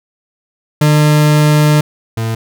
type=tone pair in turn; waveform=40% pulse; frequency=150.4 / 112.67 Hz; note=D3 / A2; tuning=+42 / +42 cents; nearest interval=perfect fourth; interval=500 cents; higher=first; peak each=-6 / -14 dBFS; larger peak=first; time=0.81-1.81 / 2.17-2.35 s; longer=first; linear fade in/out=5 ms; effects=none